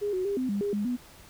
sine tone with pitch steps, 411.1 / 370.1 / 401.4 / 256.7 / 201.7 / 406.7 / 206.1 / 246.3 Hz, G#4 / F#4 / G4 / C4 / G3 / G#4 / G#3 / B3, -18 / 0 / +41 / -33 / +50 / -36 / -13 / -5 cents, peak -26 dBFS, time 0.01-0.97 s, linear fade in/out 20 ms, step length 120 ms, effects pink hiss -52 dBFS RMS until 1.29 s

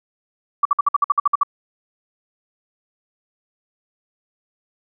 sine tone bursts, 1151 Hz, D6, 35 cents flat, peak -11 dBFS, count 11, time 0.63-1.433 s, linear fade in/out 5 ms, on 23 ms, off 55 ms, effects none

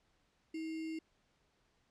sine tone with sample-and-hold, 320 Hz, D#4, 49 cents sharp, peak -38 dBFS, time 0.54-0.99 s, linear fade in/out 5 ms, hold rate 2450 Hz, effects pink hiss -75 dBFS RMS until 1.9 s + low-pass 6000 Hz 12 dB/octave

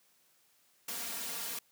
white noise with comb filter, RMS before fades -39 dBFS, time 0.88-1.59 s, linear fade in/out 5 ms, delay 4.3 ms, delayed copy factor +0.9, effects white hiss -69 dBFS RMS until 1.71 s + high-pass 100 Hz 12 dB/octave

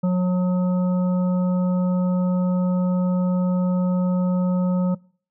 harmonic tone, 181.4 Hz, F#3, 34 cents flat, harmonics 1 / 3 / 5 / 7, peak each -17 / -28 / -37 / -38 dBFS, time 0.03-4.95 s, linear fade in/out 10 ms, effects noise-tail reverb RT60 0.5 s tail -25 dB re dry

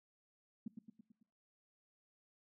sine tone with echo, 222.1 Hz, A3, 16 cents sharp, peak -39 dBFS, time 0.66-0.68 s, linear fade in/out 5 ms, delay 110 ms, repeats 5, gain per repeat -5 dB, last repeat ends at 1.23 s, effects noise-tail reverb RT60 0.6 s tail -23 dB re dry

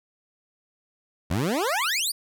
20% pulse exponential sweep, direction up, 76 to 4978 Hz, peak -18 dBFS, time 1.3-2.12 s, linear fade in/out 10 ms, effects none

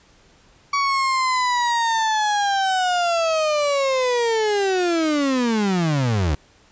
35% pulse linear sweep, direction down, 1133 to 69.3 Hz, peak -16 dBFS, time 0.73-6.35 s, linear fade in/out 5 ms, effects pink hiss -54 dBFS RMS until 6.71 s + resampled to 16000 Hz

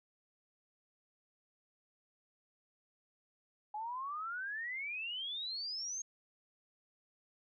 sine exponential sweep, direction up, 830.6 to 6540 Hz, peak -38 dBFS, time 3.74-6.02 s, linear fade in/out 5 ms, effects none

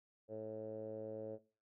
10% pulse tone with low-pass filter, 109.1 Hz, A2, 14 cents flat, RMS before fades -45 dBFS, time 0.28-1.39 s, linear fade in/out 50 ms, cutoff 520 Hz, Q 7.3, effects noise-tail reverb RT60 0.4 s tail -20 dB re dry

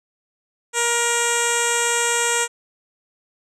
10% pulse tone with low-pass filter, 472.3 Hz, A#4, 23 cents sharp, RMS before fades -20 dBFS, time 0.73-2.48 s, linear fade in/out 50 ms, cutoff 8300 Hz, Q 6, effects none

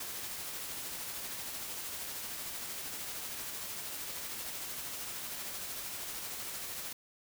white noise with tremolo, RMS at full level -40 dBFS, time 0-6.93 s, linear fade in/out 5 ms, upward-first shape sine, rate 13 Hz, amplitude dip 25%, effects none

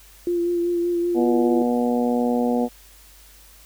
sine tone with vibrato, 346.6 Hz, F4, 13 cents flat, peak -19 dBFS, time 0.27-1.62 s, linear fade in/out 2 ms, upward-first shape sine, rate 5.2 Hz, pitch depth 20 cents each way
harmonic tone, 121.4 Hz, B2, 29 cents flat, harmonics 2 / 3 / 4 / 5 / 6 / 7, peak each -20 / -32 / -24 / -31 / -28 / -35 dBFS, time 1.14-2.69 s, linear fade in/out 50 ms
effects added 50 Hz sine -50 dBFS peak until 3.65 s + white hiss -50 dBFS RMS until 3.65 s

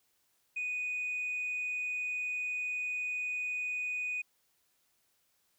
sine tone, 2482 Hz, D#7, 5 cents flat, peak -31 dBFS, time 0.56-4.22 s, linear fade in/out 10 ms, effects tanh soft clip ceiling -30 dBFS + white hiss -74 dBFS RMS until 5.58 s

